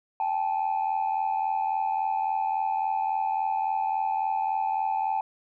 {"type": "tone pair together", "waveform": "sine", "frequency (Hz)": [784, 867.6], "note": ["G5", "A5"], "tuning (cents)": [0, -25], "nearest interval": "major second", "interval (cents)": 175, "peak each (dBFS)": [-26, -25], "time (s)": [0.2, 5.21], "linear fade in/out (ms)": 2, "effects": ["tanh soft clip ceiling -20 dBFS"]}